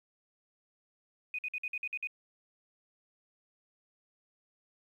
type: tone bursts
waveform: sine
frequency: 2489 Hz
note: D#7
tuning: in tune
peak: -33 dBFS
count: 8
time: 1.34-2.072 s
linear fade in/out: 2 ms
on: 46 ms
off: 52 ms
effects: 11-bit